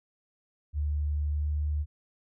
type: tone with pitch glide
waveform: sine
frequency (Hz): 74 to 74.6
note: D2 to D2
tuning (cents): +14 to +28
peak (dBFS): -26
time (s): 0.73-1.86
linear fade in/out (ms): 50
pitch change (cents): +14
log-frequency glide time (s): 1.31-1.48
effects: none